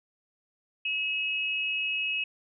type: tone pair together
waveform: sine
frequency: 2574 / 2886 Hz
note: E7 / F#7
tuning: -42 / -44 cents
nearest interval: major second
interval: 198 cents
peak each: -28 / -33 dBFS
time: 0.85-2.24 s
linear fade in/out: 5 ms
effects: none

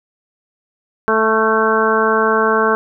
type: harmonic tone with a mistuned harmonic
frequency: 220 Hz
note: A3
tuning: in tune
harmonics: 1 / 2 / 3 / 4 / 5 / 6 / 7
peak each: -22 / -16 / -22 / -22 / -18 / -21 / -19 dBFS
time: 1.08-2.75 s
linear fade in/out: 0 ms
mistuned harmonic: 6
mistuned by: +32 cents
effects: none

